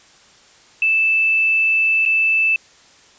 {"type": "tone with dropouts", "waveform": "sine", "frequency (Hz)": 2637, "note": "E7", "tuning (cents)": 0, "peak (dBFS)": -13, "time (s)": [0.82, 2.56], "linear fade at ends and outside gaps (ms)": 2, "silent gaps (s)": [2.053, 2.06], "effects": ["white hiss -49 dBFS RMS until 3.18 s", "resampled to 16000 Hz"]}